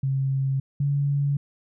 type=tone pair in turn; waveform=sine; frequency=135 / 141.86 Hz; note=C#3 / C#3; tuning=-45 / +40 cents; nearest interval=minor second; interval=85 cents; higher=second; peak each=-21 / -20 dBFS; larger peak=second; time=0.03-0.6 / 0.8-1.37 s; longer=neither; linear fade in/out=5 ms; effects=none